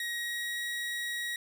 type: tone with pitch glide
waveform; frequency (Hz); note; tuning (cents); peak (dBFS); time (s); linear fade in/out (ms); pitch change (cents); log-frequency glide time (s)
30% pulse; 1892 to 1903; A#6 to A#6; +25 to +35; -30; 0-1.36; 2; +10; 0.13-0.63
effects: none